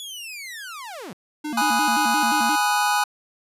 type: linear sweep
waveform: sawtooth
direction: down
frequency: 3445 to 144.9 Hz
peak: -30 dBFS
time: 0-1.13 s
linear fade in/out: 0 ms
type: tone with vibrato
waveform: square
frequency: 264.4 Hz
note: C4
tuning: 18 cents sharp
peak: -27 dBFS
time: 1.44-2.56 s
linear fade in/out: 10 ms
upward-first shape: square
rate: 5.7 Hz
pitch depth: 230 cents each way
type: chord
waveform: square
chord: G# minor seventh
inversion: none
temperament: equal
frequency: 830.6 / 987.8 / 1244.5 / 1480 Hz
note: G#5 / B5 / D#6 / F#6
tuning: 0 / 0 / 0 / 0 cents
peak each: -22 / -27 / -27 / -26 dBFS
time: 1.57-3.04 s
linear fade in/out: 5 ms
effects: resampled to 32000 Hz